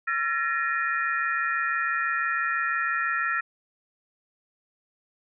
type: tone cluster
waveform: sine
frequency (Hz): 1358 / 1720 / 1866 / 2444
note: F6 / A6 / A#6 / D#7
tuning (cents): -49 / -40 / +1 / -32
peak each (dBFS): -27 / -31 / -28 / -36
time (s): 0.07-3.41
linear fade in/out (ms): 10
effects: none